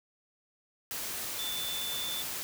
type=tone in noise; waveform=sine; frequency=3520 Hz; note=A7; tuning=in tune; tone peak=-35 dBFS; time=1.39-2.22 s; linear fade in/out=0 ms; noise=white; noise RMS=-37 dBFS; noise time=0.91-2.43 s; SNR=-1 dB; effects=none